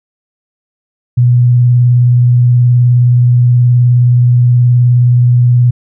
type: tone with vibrato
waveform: sine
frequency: 122.5 Hz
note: B2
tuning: 14 cents flat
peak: -4 dBFS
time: 1.17-5.71 s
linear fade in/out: 10 ms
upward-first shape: sine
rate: 19 Hz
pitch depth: 20 cents each way
effects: none